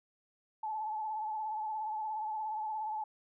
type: tone with vibrato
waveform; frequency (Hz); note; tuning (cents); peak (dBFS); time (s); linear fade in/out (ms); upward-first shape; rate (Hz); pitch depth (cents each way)
sine; 864; A5; -32; -34; 0.63-3.04; 5; sine; 17; 40
effects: none